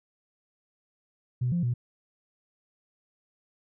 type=tone with pitch steps; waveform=sine; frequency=124.1 / 173.5 / 121.3 Hz; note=B2 / F3 / B2; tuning=+9 / -11 / -31 cents; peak=-23 dBFS; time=1.41-1.74 s; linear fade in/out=10 ms; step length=110 ms; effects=tanh soft clip ceiling -19 dBFS